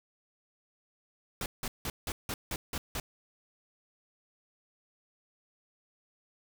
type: noise bursts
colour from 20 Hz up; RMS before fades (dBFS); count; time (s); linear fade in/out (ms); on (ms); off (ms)
pink; -35; 8; 1.41-3; 2; 50; 170
effects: none